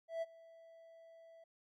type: tone with ADSR envelope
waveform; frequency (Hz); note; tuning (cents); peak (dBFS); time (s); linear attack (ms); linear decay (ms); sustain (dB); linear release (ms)
triangle; 659.3; E5; 0; -33; 0.08-1.44; 140; 30; -22; 5
effects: none